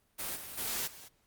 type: noise with level steps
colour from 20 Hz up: white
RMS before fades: -37 / -44 / -35 / -51 dBFS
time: 0.18-1.09 s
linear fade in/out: 20 ms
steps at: 0.35 / 0.57 / 0.86 s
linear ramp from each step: 20 ms
effects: pink hiss -72 dBFS RMS until 1.26 s + Opus 32 kbps